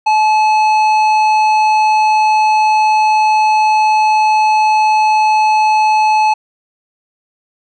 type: tone with tanh clipping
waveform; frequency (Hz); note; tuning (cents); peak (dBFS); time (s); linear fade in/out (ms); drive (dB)
sine; 861; A5; -38; -10; 0.06-6.34; 10; 11
effects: none

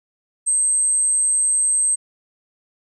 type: tone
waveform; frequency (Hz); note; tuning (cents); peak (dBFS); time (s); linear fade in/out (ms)
sine; 8290; C9; -17; -15; 0.46-1.96; 20
effects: none

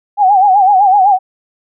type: tone with vibrato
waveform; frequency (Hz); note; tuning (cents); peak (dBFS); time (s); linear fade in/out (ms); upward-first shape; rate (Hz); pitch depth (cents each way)
sine; 784; G5; 0; -5; 0.17-1.19; 50; sine; 7.9; 110
effects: none

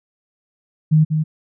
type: tone with echo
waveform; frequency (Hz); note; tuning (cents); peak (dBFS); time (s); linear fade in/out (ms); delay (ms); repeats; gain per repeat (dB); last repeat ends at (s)
sine; 155.56; D#3; 0; -9; 0.91-1.05; 20; 190; 1; -6; 1.24
effects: none

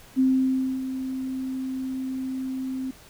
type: tone with ADSR envelope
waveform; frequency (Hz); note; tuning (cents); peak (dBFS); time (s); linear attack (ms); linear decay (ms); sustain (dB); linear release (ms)
sine; 261.6; C4; 0; -16; 0.16-2.91; 33; 610; -11; 5
effects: pink hiss -50 dBFS RMS until 3.09 s

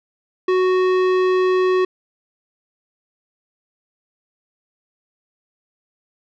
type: tone with tanh clipping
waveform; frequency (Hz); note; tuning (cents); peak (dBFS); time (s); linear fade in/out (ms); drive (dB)
sine; 370; F#4; 0; -16; 0.48-1.85; 5; 16
effects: none

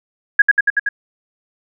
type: tone with echo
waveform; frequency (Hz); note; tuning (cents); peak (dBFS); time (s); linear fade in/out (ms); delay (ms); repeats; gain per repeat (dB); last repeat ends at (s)
sine; 1652; G#6; -10; -4; 0.39-0.42; 5; 94; 5; -2; 0.89
effects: none

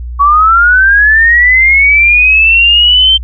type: linear sweep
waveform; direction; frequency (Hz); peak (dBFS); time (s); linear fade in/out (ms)
sine; up; 1117 to 3136; -3; 0.19-3.18; 20
effects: added 60 Hz sine -18 dBFS peak until 3.23 s

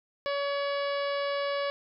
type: harmonic tone with a mistuned harmonic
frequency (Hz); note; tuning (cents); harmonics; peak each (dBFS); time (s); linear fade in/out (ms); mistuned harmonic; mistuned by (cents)
565; C#5; +33; 1 / 2 / 3 / 4 / 5 / 6 / 7 / 8 / 9; -29 / -35 / -39 / -41 / -43 / -45 / -46 / -47 / -48; 0.26-1.7; 0; 5; +34
effects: none

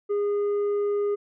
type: tone with tanh clipping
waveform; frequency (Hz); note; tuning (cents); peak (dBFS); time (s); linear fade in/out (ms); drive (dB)
sine; 409.4; G#4; -25; -23; 0.09-1.16; 20; 4
effects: none

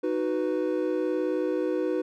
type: chord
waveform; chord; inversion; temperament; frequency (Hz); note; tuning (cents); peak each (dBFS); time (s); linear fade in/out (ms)
triangle; B major; first; equal; 311.1 / 370 / 493.9; D#4 / F#4 / B4; 0 / 0 / 0; -27; 0.03-2.02; 10
effects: none

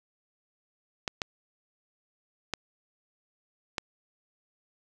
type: clicks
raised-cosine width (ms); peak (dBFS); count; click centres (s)
0.2; -12; 4; 1.078 / 1.218 / 2.537 / 3.782
effects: none

